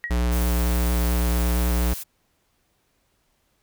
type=tone with exponential decay; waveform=sine; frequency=1903 Hz; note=A#6; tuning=35 cents sharp; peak=-23 dBFS; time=0.04-0.22 s; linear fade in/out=0 ms; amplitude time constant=39 ms
type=tone with vibrato; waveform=square; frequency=60 Hz; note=B1; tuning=49 cents flat; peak=-20 dBFS; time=0.1-1.94 s; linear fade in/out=10 ms; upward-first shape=sine; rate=9 Hz; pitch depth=14 cents each way
type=noise; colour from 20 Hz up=blue; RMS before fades=-34 dBFS; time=0.31-2.04 s; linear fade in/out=20 ms
effects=pink hiss -68 dBFS RMS until 3.62 s